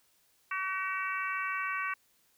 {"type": "harmonic tone with a mistuned harmonic", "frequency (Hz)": 379.4, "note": "F#4", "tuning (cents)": 43, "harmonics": [3, 4, 5, 6, 7], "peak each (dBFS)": [-35, -37, -39, -39, -41], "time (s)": [0.51, 1.94], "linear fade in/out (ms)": 5, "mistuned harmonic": 7, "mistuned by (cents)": 18, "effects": ["white hiss -69 dBFS RMS until 2.37 s"]}